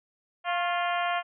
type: harmonic tone with a mistuned harmonic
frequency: 349.2 Hz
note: F4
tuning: in tune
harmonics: 2 / 3 / 4 / 5 / 6 / 7 / 8 / 9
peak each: -28 / -32 / -34 / -36 / -38 / -39 / -40 / -41 dBFS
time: 0.44-1.23 s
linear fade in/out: 50 ms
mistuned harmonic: 3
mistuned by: +48 cents
effects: none